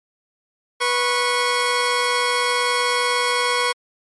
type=tone pair together; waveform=15% pulse; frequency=490 / 1100 Hz; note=B4 / C#6; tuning=-14 / -14 cents; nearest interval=octave + major second; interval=1400 cents; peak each=-14 dBFS; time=0.8-3.73 s; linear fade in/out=20 ms; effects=MP3 48 kbps